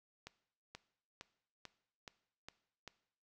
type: accelerating click train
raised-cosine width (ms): 0.2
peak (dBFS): -30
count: 7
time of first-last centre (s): 0.27-2.877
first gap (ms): 480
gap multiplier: 0.96
effects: noise-tail reverb RT60 0.7 s tail -18 dB re dry